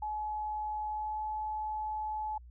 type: tone with pitch glide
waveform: sine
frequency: 851 to 857.9 Hz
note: G#5 to A5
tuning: +42 to -44 cents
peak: -33 dBFS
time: 0.02-2.38 s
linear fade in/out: 5 ms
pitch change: +14 cents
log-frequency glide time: 0.88-1.21 s
effects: added 60 Hz sine -49 dBFS peak until 2.5 s